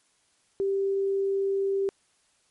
sine tone, 392 Hz, G4, in tune, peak -23 dBFS, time 0.6-1.89 s, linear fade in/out 0 ms, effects white hiss -67 dBFS RMS until 2.5 s + MP3 48 kbps

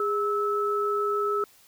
sine tone pair together, 410.7 / 1303.9 Hz, G#4 / E6, -19 / -19 cents, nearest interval octave + minor sixth, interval 2000 cents, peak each -26 dBFS, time 0-1.44 s, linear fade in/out 2 ms, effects white hiss -57 dBFS RMS until 1.67 s

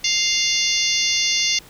harmonic tone with a mistuned harmonic, 698.5 Hz, F5, in tune, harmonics 3 / 4 / 5 / 6 / 7 / 8 / 9, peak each -25 / -25 / -25 / -25 / -25 / -25 / -25 dBFS, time 0.04-1.59 s, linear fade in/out 5 ms, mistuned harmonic 6, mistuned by +63 cents, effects pink hiss -46 dBFS RMS until 1.69 s

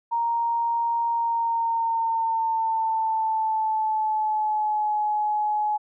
sine tone with pitch glide, 932.3 to 845.1 Hz, A#5 to G#5, 0 to +30 cents, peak -21 dBFS, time 0.11-5.78 s, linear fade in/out 20 ms, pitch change -170 cents, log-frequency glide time 1.1-4.97 s, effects none

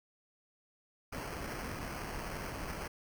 pink noise with sample-and-hold, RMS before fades -41 dBFS, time 1.12-2.88 s, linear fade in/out 10 ms, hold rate 3675 Hz, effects none

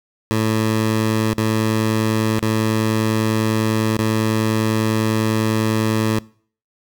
15% pulse tone with dropouts, 110 Hz, A2, in tune, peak -10 dBFS, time 0.31-6.19 s, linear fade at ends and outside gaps 0 ms, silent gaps 1.337-1.381 / 2.392-2.427 / 3.968-3.991 s, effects noise-tail reverb RT60 0.5 s tail -23 dB re dry

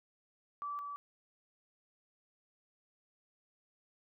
sine tone pair in turn, 1158 / 1151.5 Hz, D6 / D6, -25 / -34 cents, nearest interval unison, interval 9 cents, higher first, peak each -37 / -40 dBFS, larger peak first, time 0.62-0.79 / 0.79-0.96 s, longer neither, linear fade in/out 0 ms, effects none

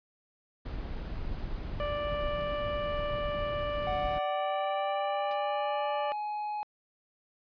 brown noise, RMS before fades -37 dBFS, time 0.65-4.19 s, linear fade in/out 10 ms
harmonic tone, 587.3 Hz, D5, in tune, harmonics 1 / 2 / 3 / 4 / 5, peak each -32 / -37 / -45 / -47 / -45 dBFS, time 1.8-6.12 s, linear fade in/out 0 ms
triangle tone with pitch glide, 740 to 840.3 Hz, F#5 to G#5, 0 to +20 cents, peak -30 dBFS, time 3.87-6.63 s, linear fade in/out 0 ms, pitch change +220 cents, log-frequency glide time 4-5.9 s
white noise with exponential decay, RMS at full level -44 dBFS, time 5.31-5.4 s, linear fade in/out 0 ms, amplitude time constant 18 ms
effects resampled to 11025 Hz

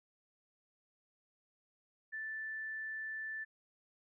sine tone, 1760 Hz, A6, in tune, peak -39 dBFS, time 2.12-3.45 s, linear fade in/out 20 ms, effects none

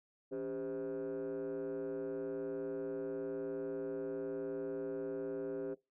sine tone with frequency modulation, 398.4 Hz, G4, 28 cents sharp, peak -35 dBFS, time 0.31-5.75 s, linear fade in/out 20 ms, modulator 119 Hz, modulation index 1.1, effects noise-tail reverb RT60 0.2 s tail -19 dB re dry + tanh soft clip ceiling -36 dBFS

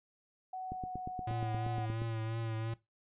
sine tone with pitch glide, 747 to 738 Hz, F#5 to F#5, +16 to -5 cents, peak -38 dBFS, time 0.53-1.86 s, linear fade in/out 5 ms, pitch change -21 cents, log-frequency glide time 0.68-0.88 s
click train, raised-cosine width 3 ms, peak -28 dBFS, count 12, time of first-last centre 0.72-2.019 s, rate 8.47 Hz
square tone with vibrato, 112.7 Hz, A2, 42 cents sharp, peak -36 dBFS, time 1.27-2.74 s, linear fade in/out 5 ms, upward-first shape triangle, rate 2.9 Hz, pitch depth 37 cents each way
effects noise-tail reverb RT60 0.2 s tail -18 dB re dry + resampled to 8000 Hz

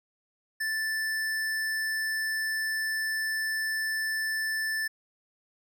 sine tone with hard clipping, 1760 Hz, A6, in tune, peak -29 dBFS, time 0.6-4.88 s, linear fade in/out 10 ms, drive 17 dB, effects none

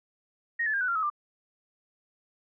sine tone with pitch steps, 1867 / 1731.9 / 1606.6 / 1490.4 / 1382.6 / 1282.6 / 1189.8 Hz, A#6 / A6 / G6 / F#6 / F6 / E6 / D6, +2 / -28 / +42 / +12 / -18 / -48 / +22 cents, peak -25 dBFS, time 0.59-1.101 s, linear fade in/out 10 ms, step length 73 ms, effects none

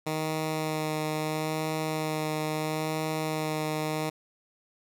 10% pulse tone with vibrato, 155.8 Hz, D#3, 3 cents sharp, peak -20 dBFS, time 0.06-4.1 s, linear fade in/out 10 ms, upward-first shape sine, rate 0.75 Hz, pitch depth 14 cents each way, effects none

